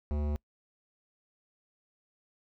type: tone with hard clipping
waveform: sine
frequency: 73.9 Hz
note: D2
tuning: 11 cents sharp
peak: -31 dBFS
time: 0.11-0.36 s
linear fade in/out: 0 ms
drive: 17 dB
effects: noise-tail reverb RT60 0.1 s tail -25 dB re dry